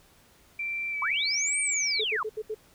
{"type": "tone with pitch glide", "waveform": "sine", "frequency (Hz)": [2349, 2294], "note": ["D7", "D7"], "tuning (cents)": [0, -41], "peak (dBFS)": -29, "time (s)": [0.59, 2.01], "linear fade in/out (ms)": 5, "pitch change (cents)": -41, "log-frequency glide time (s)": [0.91, 0.97]}
{"type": "linear two-way sweep", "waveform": "sine", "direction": "up then down", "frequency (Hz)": [960, 8870, 960], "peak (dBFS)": -26, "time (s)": [1.02, 2.23], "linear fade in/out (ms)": 2, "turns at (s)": 1.6}
{"type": "tone bursts", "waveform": "sine", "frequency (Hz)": 432.4, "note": "A4", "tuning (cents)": -30, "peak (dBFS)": -29, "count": 5, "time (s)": [1.99, 2.547], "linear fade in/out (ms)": 10, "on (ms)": 53, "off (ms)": 73}
{"effects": ["pink hiss -59 dBFS RMS until 2.74 s"]}